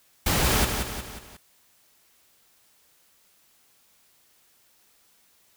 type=noise with echo; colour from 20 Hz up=pink; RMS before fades=-23 dBFS; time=0.26-0.65 s; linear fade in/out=5 ms; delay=180 ms; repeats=4; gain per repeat=-6 dB; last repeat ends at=1.37 s; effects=white hiss -62 dBFS RMS until 5.56 s